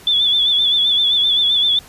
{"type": "tone with vibrato", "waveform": "sine", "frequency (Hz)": 3462, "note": "A7", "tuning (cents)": -29, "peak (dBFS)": -12, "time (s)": [0.07, 1.79], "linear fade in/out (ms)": 2, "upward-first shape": "sine", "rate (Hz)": 7.7, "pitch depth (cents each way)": 58, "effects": ["pink hiss -42 dBFS RMS until 1.88 s", "resampled to 32000 Hz"]}